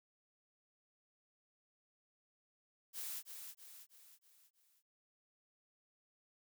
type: noise with echo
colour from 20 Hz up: blue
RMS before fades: -44 dBFS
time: 2.93-3.23 s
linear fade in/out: 50 ms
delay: 320 ms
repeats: 5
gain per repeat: -6 dB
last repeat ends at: 4.83 s
effects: none